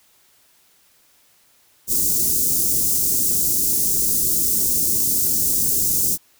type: band-stop noise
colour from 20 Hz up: white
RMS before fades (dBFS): -19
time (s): 1.87-6.18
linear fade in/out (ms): 50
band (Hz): 380 to 6100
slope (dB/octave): 24
effects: white hiss -57 dBFS RMS until 6.39 s